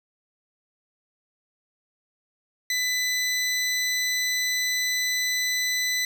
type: tone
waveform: 20% pulse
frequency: 2000 Hz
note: B6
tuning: 21 cents sharp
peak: -18 dBFS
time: 2.7-6.05 s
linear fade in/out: 2 ms
effects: none